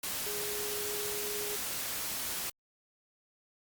sine tone in noise, 415.3 Hz, G#4, in tune, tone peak -39 dBFS, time 0.26-1.56 s, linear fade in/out 5 ms, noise white, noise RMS -36 dBFS, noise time 0.03-2.5 s, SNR -6 dB, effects Opus 48 kbps

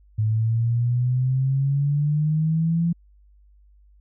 sine exponential sweep, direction up, 107.3 to 171.2 Hz, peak -18 dBFS, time 0.18-2.93 s, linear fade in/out 10 ms, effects added 50 Hz sine -51 dBFS peak until 4 s

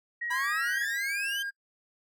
sine tone, 1896 Hz, A#6, 29 cents sharp, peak -31 dBFS, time 0.21-0.85 s, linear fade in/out 10 ms
40% pulse exponential sweep, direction up, 969 to 3182 Hz, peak -31 dBFS, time 0.3-1.43 s, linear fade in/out 10 ms
triangle tone with pitch glide, 1641 to 1616.5 Hz, G#6 to G#6, -21 to -47 cents, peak -30 dBFS, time 0.3-1.51 s, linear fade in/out 20 ms, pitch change -26 cents, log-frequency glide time 0.68-1.09 s
effects noise-tail reverb RT60 0.1 s tail -26 dB re dry

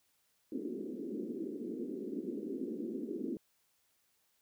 pink band-pass noise, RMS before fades -40 dBFS, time 0.52-3.37 s, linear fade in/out 2 ms, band 220 to 410 Hz, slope 48 dB/octave, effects white hiss -75 dBFS RMS until 4.41 s

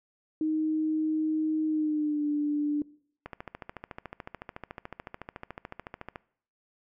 sine tone with pitch glide, 312.2 to 294.7 Hz, D#4 to D4, +6 to +6 cents, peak -25 dBFS, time 0.41-2.82 s, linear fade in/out 2 ms, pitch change -100 cents, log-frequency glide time 1.66-2.26 s
click train, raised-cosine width 0.5 ms, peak -23 dBFS, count 41, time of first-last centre 3.26-6.159 s, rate 13.8 Hz
effects noise-tail reverb RT60 0.6 s tail -22 dB re dry

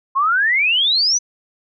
sine exponential sweep, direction up, 1046.5 to 6150 Hz, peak -13 dBFS, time 0.15-1.19 s, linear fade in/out 20 ms, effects none

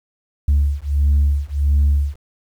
sine beating tone pair, 70.8 / 72.3 Hz, C#2 / D2, +37 / -27 cents, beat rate 1.5 Hz, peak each -15 dBFS, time 0.48-2.16 s, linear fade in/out 5 ms, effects tanh soft clip ceiling -9 dBFS + 8-bit

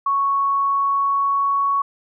sine tone with pitch glide, 1108.7 to 1115.1 Hz, C#6 to C#6, 0 to +10 cents, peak -16 dBFS, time 0.06-1.82 s, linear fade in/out 5 ms, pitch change +10 cents, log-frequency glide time 0.4-1.64 s, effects none

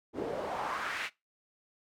pink noise with band-pass filter sweep, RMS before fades -36 dBFS, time 0.13-1.1 s, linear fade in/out 50 ms, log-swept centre 340 to 2400 Hz, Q 2.4, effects noise-tail reverb RT60 0.2 s tail -20 dB re dry

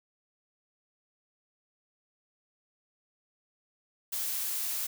blue noise, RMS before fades -33 dBFS, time 4.12-4.87 s, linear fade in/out 10 ms, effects none

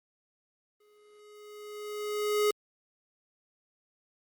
square tone with exponential growth, 419 Hz, G#4, 15 cents sharp, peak -23 dBFS, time 0.8-2.51 s, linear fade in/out 5 ms, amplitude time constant 370 ms, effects Opus 32 kbps

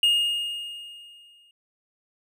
triangle tone with exponential decay, 2846 Hz, F7, 32 cents sharp, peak -14 dBFS, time 0.03-1.51 s, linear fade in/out 2 ms, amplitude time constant 320 ms, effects none

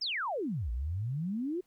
sine exponential two-way sweep, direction down then up, 5500 to 55 to 377.6 Hz, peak -31 dBFS, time 0.01-1.61 s, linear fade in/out 10 ms, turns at 0.71 s, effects pink hiss -73 dBFS RMS until 1.66 s

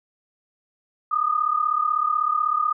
sine tone pair together, 1208.4 / 1244.5 Hz, D6 / D#6, +49 / 0 cents, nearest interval minor second, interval 51 cents, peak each -22 dBFS, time 1.11-2.73 s, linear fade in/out 10 ms, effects none

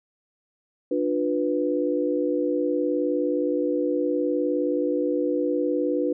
sine chord, B diminished, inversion first, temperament just, 296.3 / 355.6 / 493.9 Hz, D4 / F4 / B4, +15 / +31 / 0 cents, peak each -25 / -27 / -25 dBFS, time 0.91-6.13 s, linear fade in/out 5 ms, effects none

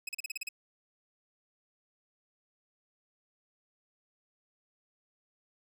sawtooth tone bursts, 2554 Hz, D#7, 45 cents sharp, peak -31 dBFS, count 8, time 0.07-0.489 s, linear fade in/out 5 ms, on 20 ms, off 37 ms, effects none

